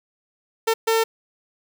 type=tone bursts at uneven times; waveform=sawtooth; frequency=450 Hz; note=A4; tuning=39 cents sharp; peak=-13 dBFS; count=2; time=0.67-0.74 / 0.87-1.04 s; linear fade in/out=10 ms; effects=9-bit